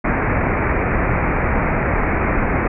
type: low-pass noise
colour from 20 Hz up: pink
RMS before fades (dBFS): -18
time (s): 0.04-2.68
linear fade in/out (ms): 10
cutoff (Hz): 2400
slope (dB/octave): 96
effects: none